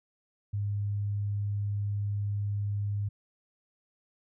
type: tone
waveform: sine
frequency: 102.1 Hz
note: G#2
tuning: 29 cents flat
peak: -28 dBFS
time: 0.53-3.09 s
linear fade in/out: 10 ms
effects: none